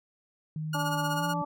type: tone with pitch glide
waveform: sine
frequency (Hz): 155.56 to 167.69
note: D#3 to E3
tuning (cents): 0 to +30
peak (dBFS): -31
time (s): 0.56-1.42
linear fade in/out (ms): 2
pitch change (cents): +130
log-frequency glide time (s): 1.14-1.25
type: tone with tremolo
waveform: sawtooth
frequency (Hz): 1433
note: F6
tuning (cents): +44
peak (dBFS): -27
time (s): 0.73-1.34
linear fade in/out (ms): 5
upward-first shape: sine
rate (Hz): 16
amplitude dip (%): 70
type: harmonic tone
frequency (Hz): 290.1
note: D4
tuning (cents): -21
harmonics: 1 / 2 / 3 / 4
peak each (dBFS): -37 / -37 / -32 / -36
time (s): 0.74-1.45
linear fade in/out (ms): 10
effects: none